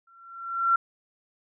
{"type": "tone with exponential growth", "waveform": "sine", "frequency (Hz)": 1362, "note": "F6", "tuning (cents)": -44, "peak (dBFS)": -16, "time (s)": [0.07, 0.76], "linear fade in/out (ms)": 5, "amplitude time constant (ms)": 150, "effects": []}